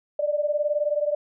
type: beating tone pair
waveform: sine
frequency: 587.3 / 606.3 Hz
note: D5 / D#5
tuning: 0 / -45 cents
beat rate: 19 Hz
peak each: -23 / -26 dBFS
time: 0.19-1.15 s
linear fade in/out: 5 ms
effects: none